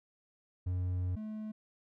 triangle tone pair in turn, 90.6 / 215.5 Hz, F#2 / A3, -36 / -36 cents, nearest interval octave + minor third, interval 1500 cents, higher second, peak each -29 / -36 dBFS, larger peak first, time 0.66-1.16 / 1.16-1.52 s, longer first, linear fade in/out 10 ms, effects none

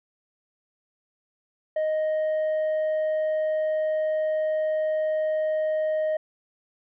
sine tone with tanh clipping, 622.3 Hz, D#5, in tune, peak -23 dBFS, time 1.76-6.17 s, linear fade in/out 5 ms, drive 3 dB, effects none

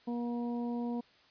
harmonic tone, 238.7 Hz, A#3, 41 cents sharp, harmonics 1 / 2 / 3 / 4, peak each -33 / -42 / -46 / -48 dBFS, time 0.07-1.01 s, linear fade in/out 10 ms, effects white hiss -63 dBFS RMS until 1.3 s + resampled to 11025 Hz

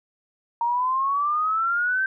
sine exponential sweep, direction up, 929 to 1568 Hz, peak -20 dBFS, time 0.61-2.06 s, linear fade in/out 2 ms, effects none

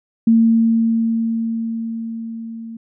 sine tone with level ramp, 227.3 Hz, A#3, 43 cents flat, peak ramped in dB -8 to -29 dBFS, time 0.27-2.77 s, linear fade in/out 5 ms, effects none

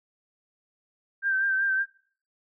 sine tone with vibrato, 1568 Hz, G6, in tune, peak -22 dBFS, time 1.22-1.86 s, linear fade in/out 50 ms, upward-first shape sine, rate 5.3 Hz, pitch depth 36 cents each way, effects noise-tail reverb RT60 0.5 s tail -24 dB re dry

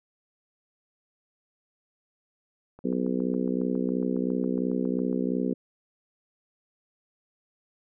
click train, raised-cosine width 1 ms, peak -33 dBFS, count 18, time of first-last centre 2.79-5.128 s, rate 7.27 Hz
harmonic tone, 62.9 Hz, B1, 32 cents sharp, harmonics 3 / 4 / 5 / 6 / 7 / 8, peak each -30 / -28 / -34 / -34 / -34 / -37 dBFS, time 2.84-5.54 s, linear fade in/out 10 ms
effects none

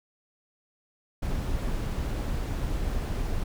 brown noise, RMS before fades -29 dBFS, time 1.22-3.44 s, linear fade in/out 10 ms, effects none

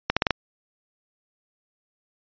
accelerating click train, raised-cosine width 0.3 ms, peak -3 dBFS, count 5, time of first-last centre 0.1-0.307 s, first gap 66 ms, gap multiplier 0.84, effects resampled to 11025 Hz

